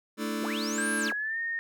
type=chord; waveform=sawtooth; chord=A suspended fourth; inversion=none; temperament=just; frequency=220 / 293.3 / 330 Hz; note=A3 / D4 / E4; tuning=0 / -2 / +2 cents; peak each=-28 / -31 / -32 dBFS; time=0.17-1.13 s; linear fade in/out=50 ms
type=linear two-way sweep; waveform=sine; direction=up then down; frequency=157.6 to 11175 to 207 Hz; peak=-34 dBFS; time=0.42-1.13 s; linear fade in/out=5 ms; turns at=0.96 s
type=tone with pitch glide; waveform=sine; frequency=1602 to 1840.2 Hz; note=G6 to A#6; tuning=+37 to -23 cents; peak=-29 dBFS; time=0.78-1.59 s; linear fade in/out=0 ms; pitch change=+240 cents; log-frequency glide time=1.04-1.39 s
effects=none